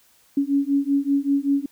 sine beating tone pair, 277.4 / 282.6 Hz, C#4 / C#4, +1 / +34 cents, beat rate 5.2 Hz, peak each -21 dBFS, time 0.37-1.66 s, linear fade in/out 5 ms, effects white hiss -58 dBFS RMS until 1.71 s

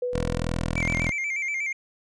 sine tone with exponential decay, 493.9 Hz, B4, in tune, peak -23 dBFS, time 0.02-1.04 s, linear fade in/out 5 ms, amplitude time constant 220 ms
10% pulse tone, 41.63 Hz, E1, 18 cents sharp, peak -17 dBFS, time 0.13-1.11 s, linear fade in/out 10 ms
triangle tone with vibrato, 2217 Hz, C#7, in tune, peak -24 dBFS, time 0.76-1.73 s, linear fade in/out 10 ms, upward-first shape square, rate 8.3 Hz, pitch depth 75 cents each way
effects resampled to 22050 Hz

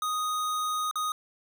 square tone with dropouts, 1244.5 Hz, D#6, in tune, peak -28 dBFS, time 0.02-1.12 s, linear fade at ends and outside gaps 2 ms, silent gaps 0.912-0.956 s, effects none

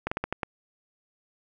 slowing click train, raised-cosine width 0.5 ms, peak -13 dBFS, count 6, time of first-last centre 0.07-0.432 s, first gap 45 ms, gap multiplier 1.24, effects none

